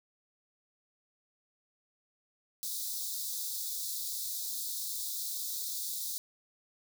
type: high-pass noise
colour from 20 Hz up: white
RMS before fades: -37 dBFS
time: 2.63-6.18 s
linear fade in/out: 0 ms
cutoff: 3600 Hz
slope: 96 dB/octave
effects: none